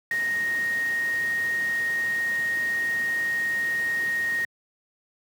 sine tone in noise, 1864.7 Hz, A#6, in tune, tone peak -23 dBFS, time 0.11-4.45 s, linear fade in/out 2 ms, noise pink, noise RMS -40 dBFS, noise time 0.11-4.45 s, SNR +14 dB, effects high-pass 150 Hz 12 dB/octave

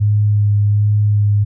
sine tone with vibrato, 103.83 Hz, G#2, in tune, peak -10 dBFS, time 0-1.45 s, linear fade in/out 20 ms, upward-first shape sine, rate 1.3 Hz, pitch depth 14 cents each way, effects none

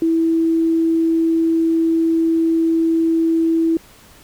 sine tone, 327.7 Hz, E4, 10 cents flat, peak -13 dBFS, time 0.02-3.77 s, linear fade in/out 2 ms, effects pink hiss -46 dBFS RMS until 4.23 s

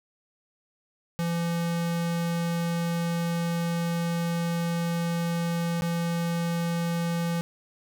square tone with dropouts, 169.5 Hz, E3, 49 cents sharp, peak -26 dBFS, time 1.19-7.41 s, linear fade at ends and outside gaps 0 ms, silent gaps 5.81-5.821 s, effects none

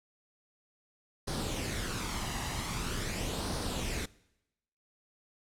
pink noise with flanger, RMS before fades -35 dBFS, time 1.27-4.06 s, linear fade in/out 10 ms, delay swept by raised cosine 0.2 to 1.04 ms, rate 0.44 Hz, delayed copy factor +0.5, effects noise-tail reverb RT60 0.9 s tail -22 dB re dry + low-pass 10000 Hz 12 dB/octave

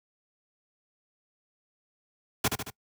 pink noise with echo, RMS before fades -24 dBFS, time 2.44-2.48 s, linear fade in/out 5 ms, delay 74 ms, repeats 3, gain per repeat -5 dB, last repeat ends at 2.702 s, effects noise-tail reverb RT60 0.1 s tail -23 dB re dry + high-pass 80 Hz 12 dB/octave

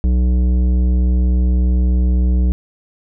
triangle tone with tanh clipping, 61.74 Hz, B1, in tune, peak -13 dBFS, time 0.04-2.52 s, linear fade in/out 0 ms, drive 16 dB, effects none

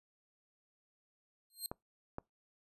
5% pulse tone with exponential growth, 4186 Hz, C8, in tune, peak -27 dBFS, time 1.5-1.66 s, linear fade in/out 1 ms, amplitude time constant 33 ms
clicks, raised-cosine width 1 ms, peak -26 dBFS, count 2, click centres 1.715 / 2.184 s
effects noise-tail reverb RT60 0.2 s tail -26 dB re dry + resampled to 32000 Hz

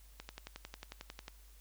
click train, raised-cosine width 0.2 ms, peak -27 dBFS, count 13, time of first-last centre 0.2-1.281 s, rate 11.1 Hz, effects added 50 Hz sine -56 dBFS peak until 1.6 s + white hiss -65 dBFS RMS until 1.6 s

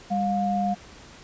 sine tone pair together, 199.24 / 710 Hz, G3 / F5, +28 / +28 cents, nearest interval octave + minor seventh, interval 2200 cents, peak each -25 / -24 dBFS, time 0.1-0.75 s, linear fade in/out 20 ms, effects pink hiss -47 dBFS RMS until 1.23 s + resampled to 16000 Hz

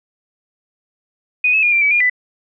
sine tone with pitch steps, 2483 / 2588 / 2428 / 2362 / 2286 / 2417 / 1992 Hz, D#7 / E7 / D#7 / D7 / D7 / D7 / B6, -4 / -32 / -43 / +9 / -47 / +49 / +14 cents, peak -11 dBFS, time 1.44-2.098 s, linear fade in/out 5 ms, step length 94 ms, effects none

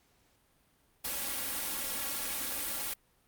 white noise with comb filter, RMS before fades -35 dBFS, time 1.04-2.94 s, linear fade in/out 10 ms, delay 3.6 ms, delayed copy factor +0.7, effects pink hiss -69 dBFS RMS until 3.27 s + Opus 48 kbps

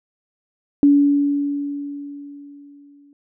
sine tone with exponential decay, 285.4 Hz, D4, 49 cents flat, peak -8 dBFS, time 0.83-3.13 s, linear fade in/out 1 ms, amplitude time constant 500 ms, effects none

